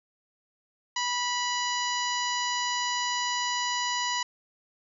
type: harmonic tone with a mistuned harmonic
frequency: 980 Hz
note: B5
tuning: 14 cents flat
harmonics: 1 / 2 / 3 / 4 / 5 / 6 / 7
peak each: -30 / -33 / -35 / -36 / -37 / -38 / -38 dBFS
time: 0.96-4.23 s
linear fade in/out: 5 ms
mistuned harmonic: 4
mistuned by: +32 cents
effects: none